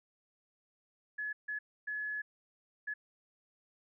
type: tone bursts at uneven times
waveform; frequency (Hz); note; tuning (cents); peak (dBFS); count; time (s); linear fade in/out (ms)
sine; 1702; G#6; +42; -35; 4; 1.18-1.33 / 1.48-1.59 / 1.87-2.22 / 2.87-2.94; 10
effects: none